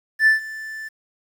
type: tone with ADSR envelope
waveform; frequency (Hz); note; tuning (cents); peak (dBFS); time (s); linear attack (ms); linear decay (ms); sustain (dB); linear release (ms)
triangle; 1760; A6; 0; -7; 0.19-0.89; 76; 130; -21; 15
effects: tanh soft clip ceiling -6 dBFS + 8-bit